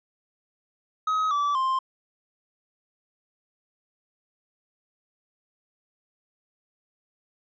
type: tone with pitch steps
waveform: triangle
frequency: 1269 / 1157 / 1050 Hz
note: D#6 / D6 / C6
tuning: +34 / -26 / +6 cents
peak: -20 dBFS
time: 1.07-1.79 s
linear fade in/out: 5 ms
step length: 240 ms
effects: resampled to 16000 Hz